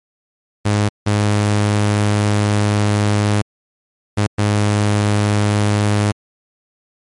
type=tone bursts at uneven times; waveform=sawtooth; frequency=103.9 Hz; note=G#2; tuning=1 cent sharp; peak=-9 dBFS; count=4; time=0.65-0.89 / 1.06-3.42 / 4.17-4.27 / 4.38-6.12 s; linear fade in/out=10 ms; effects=MP3 48 kbps